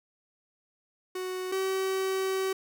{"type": "tone pair in turn", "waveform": "45% pulse", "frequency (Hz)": [370, 381.7], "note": ["F#4", "G4"], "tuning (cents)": [0, -46], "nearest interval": "minor second", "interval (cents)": 54, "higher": "second", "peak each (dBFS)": [-32, -27], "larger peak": "second", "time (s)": [[1.15, 1.52], [1.52, 2.53]], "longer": "second", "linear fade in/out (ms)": 5, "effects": []}